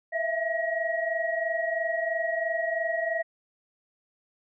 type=tone cluster; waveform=sine; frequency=650 / 673 / 1901 Hz; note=E5 / E5 / A#6; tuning=-24 / +36 / +33 cents; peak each=-30 dBFS; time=0.12-3.23 s; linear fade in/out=20 ms; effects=none